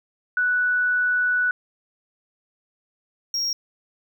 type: tone pair in turn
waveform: sine / triangle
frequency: 1480 / 5588 Hz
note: F#6 / F8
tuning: 0 / 0 cents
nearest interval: octave + major seventh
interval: 2300 cents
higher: second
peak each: -18 / -21 dBFS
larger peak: first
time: 0.37-1.51 / 3.34-3.53 s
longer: first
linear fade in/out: 2 ms
effects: none